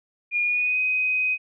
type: tone with pitch glide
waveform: sine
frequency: 2427 to 2511 Hz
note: D#7 to D#7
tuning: -44 to +15 cents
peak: -20 dBFS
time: 0.31-1.38 s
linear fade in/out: 50 ms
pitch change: +59 cents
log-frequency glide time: 0.43-0.79 s
effects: none